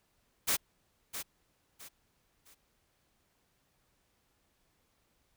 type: noise with echo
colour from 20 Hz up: white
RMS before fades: -29 dBFS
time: 0.47-0.57 s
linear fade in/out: 20 ms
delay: 660 ms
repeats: 3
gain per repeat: -10 dB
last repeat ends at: 2.55 s
effects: pink hiss -74 dBFS RMS until 5.36 s